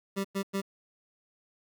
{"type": "tone bursts", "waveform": "25% pulse", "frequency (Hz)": 196, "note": "G3", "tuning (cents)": 0, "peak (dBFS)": -25, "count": 3, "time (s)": [0.16, 0.618], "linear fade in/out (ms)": 20, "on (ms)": 86, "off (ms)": 100, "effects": ["10-bit"]}